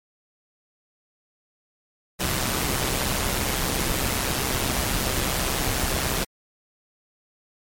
pink noise with amplitude modulation, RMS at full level -22 dBFS, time 2.19-6.25 s, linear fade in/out 20 ms, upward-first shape sine, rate 132 Hz, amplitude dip 60%, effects MP3 64 kbps

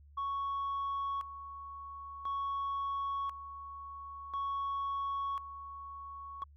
sine tone with tremolo, 1110 Hz, C#6, 2 cents sharp, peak -31 dBFS, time 0.17-6.44 s, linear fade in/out 10 ms, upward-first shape square, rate 0.48 Hz, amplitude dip 75%, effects tanh soft clip ceiling -31 dBFS + added 72 Hz sine -55 dBFS peak until 6.56 s

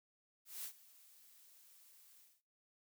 blue noise with ADSR envelope, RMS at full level -44 dBFS, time 0.45-2.42 s, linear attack 190 ms, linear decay 83 ms, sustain -20 dB, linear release 220 ms, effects noise-tail reverb RT60 0.4 s tail -22 dB re dry

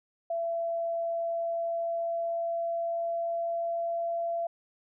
sine tone with pitch glide, 672 to 677.8 Hz, E5 to E5, +33 to +48 cents, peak -28 dBFS, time 0.3-4.47 s, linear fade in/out 5 ms, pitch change +15 cents, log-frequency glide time 0.98-4.23 s, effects none

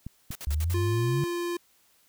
clicks, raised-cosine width 5 ms, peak -24 dBFS, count 2, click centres 0.066 / 0.306 s
white noise bursts, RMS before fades -39 dBFS, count 5, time 0.31-0.741 s, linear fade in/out 2 ms, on 43 ms, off 54 ms
sine exponential sweep, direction up, 69.3 to 147.1 Hz, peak -24 dBFS, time 0.47-1.24 s, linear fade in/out 0 ms
square tone with pitch glide, 349.2 to 347.2 Hz, F4 to F4, 0 to -10 cents, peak -29 dBFS, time 0.74-1.57 s, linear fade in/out 5 ms, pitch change -10 cents, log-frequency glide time 0.95-1.27 s
effects white hiss -64 dBFS RMS until 2.08 s

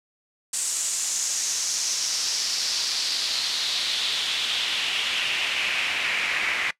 pink noise with band-pass filter sweep, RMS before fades -26 dBFS, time 0.53-6.71 s, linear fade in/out 5 ms, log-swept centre 7800 to 2100 Hz, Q 3.2, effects noise-tail reverb RT60 0.1 s tail -20 dB re dry + low-pass 12000 Hz 12 dB/octave

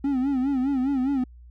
triangle tone with vibrato, 267.5 Hz, C4, 38 cents sharp, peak -19 dBFS, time 0.04-1.24 s, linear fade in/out 5 ms, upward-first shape sine, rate 4.9 Hz, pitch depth 110 cents each way, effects added 60 Hz sine -44 dBFS peak until 1.5 s

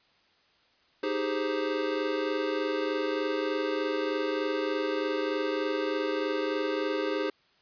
square chord, Ab major seventh, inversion second, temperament equal, 311.1 / 392 / 415.3 / 523.3 Hz, Eb4 / G4 / Ab4 / C5, 0 / 0 / 0 / 0 cents, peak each -34 dBFS, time 1.03-7.3 s, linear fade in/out 5 ms, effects white hiss -65 dBFS RMS until 7.61 s + resampled to 11025 Hz

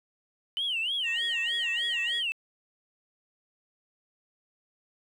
sine tone with vibrato, 2972 Hz, F#7, 7 cents sharp, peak -26 dBFS, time 0.57-2.32 s, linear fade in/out 0 ms, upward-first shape sine, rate 3.3 Hz, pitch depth 210 cents each way
sine tone with pitch glide, 1864.7 to 1887.5 Hz, A#6 to A#6, 0 to +21 cents, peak -30 dBFS, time 1.03-2.23 s, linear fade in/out 50 ms, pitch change +21 cents, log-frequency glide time 1.25-1.91 s
effects tanh soft clip ceiling -23 dBFS + 10-bit

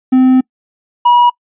triangle tone pair in turn, 257.9 / 966.4 Hz, C4 / B5, -25 / -38 cents, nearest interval octave + major seventh, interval 2287 cents, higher second, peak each -3 dBFS, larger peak neither, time 0.12-0.41 / 1.05-1.3 s, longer first, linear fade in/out 10 ms, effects noise-tail reverb RT60 0.1 s tail -26 dB re dry + resampled to 8000 Hz

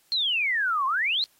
sine exponential two-way sweep, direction down then up, 4292 to 1029 to 4292 Hz, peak -22 dBFS, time 0.12-1.24 s, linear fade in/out 0 ms, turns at 0.86 s, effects white hiss -63 dBFS RMS until 1.39 s + AAC 48 kbps

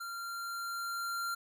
square tone with level ramp, 1382 Hz, F6, 19 cents flat, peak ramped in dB -40 to -34 dBFS, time 0-1.35 s, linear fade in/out 10 ms, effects none

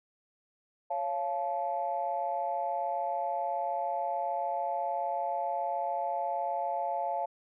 sine chord, Db augmented, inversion none, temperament just, 554.4 / 693 / 866.2 Hz, Db5 / F5 / A5, 0 / -14 / -27 cents, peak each -36 / -32 / -33 dBFS, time 0.9-7.26 s, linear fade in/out 10 ms, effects tanh soft clip ceiling -20 dBFS

